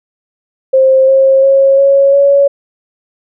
sine tone with pitch steps, 528 / 536 / 544.1 / 552.3 / 560.7 Hz, C5 / C5 / C#5 / C#5 / C#5, +16 / +42 / -32 / -6 / +20 cents, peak -4 dBFS, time 0.73-2.48 s, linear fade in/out 10 ms, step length 350 ms, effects none

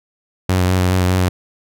sawtooth tone with vibrato, 91.7 Hz, F#2, 15 cents flat, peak -9 dBFS, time 0.49-1.29 s, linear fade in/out 5 ms, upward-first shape sine, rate 4.9 Hz, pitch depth 25 cents each way, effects none

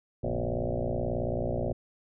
sine tone with frequency modulation, 246.2 Hz, B3, 5 cents flat, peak -27 dBFS, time 0.23-1.73 s, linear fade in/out 10 ms, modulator 58.6 Hz, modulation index 6.9, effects none

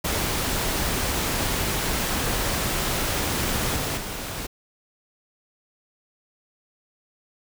pink noise with level steps, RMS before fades -25 / -27 / -32 dBFS, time 0.04-4.47 s, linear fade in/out 10 ms, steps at 3.76 / 3.97 s, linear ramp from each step 5 ms, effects none

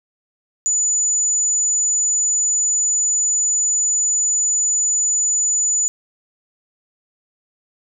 sine tone, 6970 Hz, A8, 17 cents flat, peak -15 dBFS, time 0.66-5.88 s, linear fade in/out 0 ms, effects none

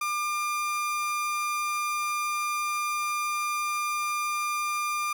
30% pulse tone, 1199 Hz, D6, 36 cents sharp, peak -24 dBFS, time 0.01-5.13 s, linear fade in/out 5 ms, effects none

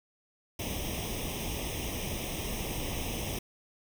pink noise with comb filter, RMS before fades -35 dBFS, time 0.59-3.39 s, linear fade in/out 5 ms, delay 0.34 ms, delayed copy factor +0.85, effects none

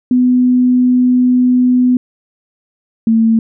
sine tone pair in turn, 250 / 225.2 Hz, B3 / A3, +21 / +40 cents, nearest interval major second, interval 181 cents, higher first, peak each -7 dBFS, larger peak neither, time 0.11-1.97 / 3.07-3.39 s, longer first, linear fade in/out 2 ms, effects none

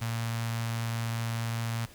sawtooth tone with notch filter, 115 Hz, A#2, 23 cents flat, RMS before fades -32 dBFS, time 0.01-1.86 s, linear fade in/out 10 ms, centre 380 Hz, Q 0.5, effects pink hiss -53 dBFS RMS until 1.94 s

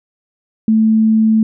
sine tone, 220 Hz, A3, in tune, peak -8 dBFS, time 0.68-1.43 s, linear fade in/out 2 ms, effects none

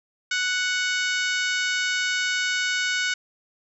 harmonic tone with a mistuned harmonic, 740 Hz, F#5, in tune, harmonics 2 / 3 / 4 / 5 / 6 / 7 / 8 / 9 / 10, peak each -25 / -29 / -31 / -33 / -35 / -36 / -37 / -38 / -39 dBFS, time 0.31-3.14 s, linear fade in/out 5 ms, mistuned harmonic 9, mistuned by -24 cents, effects none

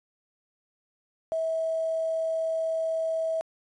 sine tone with quantisation, 648 Hz, E5, 30 cents flat, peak -25 dBFS, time 1.32-3.41 s, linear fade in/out 0 ms, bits 8, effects resampled to 22050 Hz

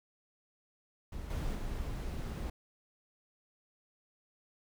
brown noise with level steps, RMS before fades -42 / -35 / -38 dBFS, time 1.12-2.5 s, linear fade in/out 5 ms, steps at 1.3 / 1.55 s, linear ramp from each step 5 ms, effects none

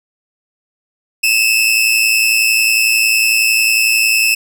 sawtooth tone pair together, 2571 / 2682 Hz, E7 / E7, -44 / +29 cents, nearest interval minor second, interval 73 cents, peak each -10 dBFS, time 1.23-4.35 s, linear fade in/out 10 ms, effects none

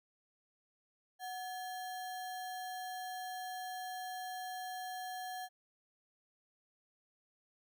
sine tone with sample-and-hold, 740 Hz, F#5, in tune, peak -40 dBFS, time 1.19-5.49 s, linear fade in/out 50 ms, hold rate 2450 Hz, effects none

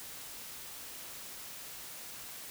silence, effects white hiss -46 dBFS RMS until 2.5 s

